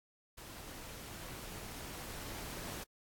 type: noise with level ramp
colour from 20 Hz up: pink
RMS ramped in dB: -50 to -44 dBFS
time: 0.37-2.84 s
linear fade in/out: 10 ms
effects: AAC 64 kbps